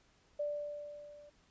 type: tone with level ramp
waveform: sine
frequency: 587.3 Hz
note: D5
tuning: in tune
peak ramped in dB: -32 to -54 dBFS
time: 0.39-1.3 s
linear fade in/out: 10 ms
effects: pink hiss -69 dBFS RMS until 1.5 s + resampled to 16000 Hz